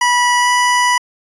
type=tone with pitch glide; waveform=25% pulse; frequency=975 to 982.9 Hz; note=B5 to B5; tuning=-23 to -9 cents; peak=-7 dBFS; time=0.01-0.98 s; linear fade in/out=5 ms; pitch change=+14 cents; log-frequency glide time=0.38-0.49 s; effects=resampled to 22050 Hz